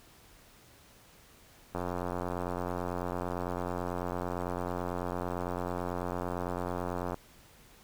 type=click train; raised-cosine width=1 ms; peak=-20 dBFS; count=481; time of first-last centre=1.75-7.143 s; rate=89 Hz; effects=pink hiss -58 dBFS RMS until 7.83 s